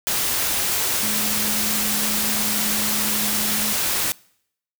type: tone in noise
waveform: sine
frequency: 211.6 Hz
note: G#3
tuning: 33 cents sharp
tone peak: -29 dBFS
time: 1.03-3.73 s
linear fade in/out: 0 ms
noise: white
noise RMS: -22 dBFS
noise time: 0.07-4.12 s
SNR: -10 dB
effects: noise-tail reverb RT60 0.7 s tail -24 dB re dry